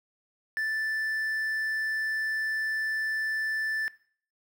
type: tone with quantisation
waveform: triangle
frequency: 1760 Hz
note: A6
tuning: in tune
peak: -25 dBFS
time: 0.57-3.88 s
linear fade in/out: 0 ms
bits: 9
effects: noise-tail reverb RT60 0.5 s tail -19 dB re dry